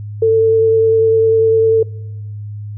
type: tone with vibrato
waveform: sine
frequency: 446.2 Hz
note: A4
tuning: 24 cents sharp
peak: -8 dBFS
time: 0.22-1.83 s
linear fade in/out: 5 ms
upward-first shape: sine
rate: 10 Hz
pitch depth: 11 cents each way
effects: noise-tail reverb RT60 1.0 s tail -25 dB re dry + added 104 Hz sine -24 dBFS peak until 2.77 s